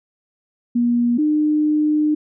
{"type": "tone pair in turn", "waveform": "sine", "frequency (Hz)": [239.3, 302.8], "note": ["A#3", "D#4"], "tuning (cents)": [46, -47], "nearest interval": "major third", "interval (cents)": 407, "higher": "second", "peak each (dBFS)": -14, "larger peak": "neither", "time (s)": [[0.75, 1.18], [1.18, 2.15]], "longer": "second", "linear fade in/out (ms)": 10, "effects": []}